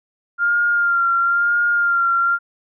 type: tone with vibrato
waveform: sine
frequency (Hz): 1396.9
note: F6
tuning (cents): 0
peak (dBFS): -14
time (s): 0.38-2.39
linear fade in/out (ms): 50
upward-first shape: sine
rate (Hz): 1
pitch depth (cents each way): 28
effects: none